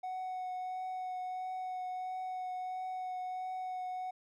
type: tone with vibrato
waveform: triangle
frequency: 740 Hz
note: F#5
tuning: in tune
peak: -34 dBFS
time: 0.03-4.11 s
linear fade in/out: 10 ms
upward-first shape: triangle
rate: 1.5 Hz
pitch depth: 13 cents each way
effects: tanh soft clip ceiling -30 dBFS